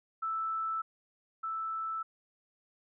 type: tone pair in turn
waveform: sine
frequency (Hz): 1318.5 / 1318.5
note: E6 / E6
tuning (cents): 0 / 0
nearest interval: unison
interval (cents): 0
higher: neither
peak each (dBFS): -31 / -33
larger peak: first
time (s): 0.22-0.82 / 1.43-2.03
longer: neither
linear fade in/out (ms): 10
effects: none